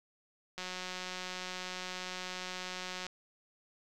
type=click train; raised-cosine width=0.2 ms; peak=-23 dBFS; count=456; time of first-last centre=0.58-3.066 s; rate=183 Hz; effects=none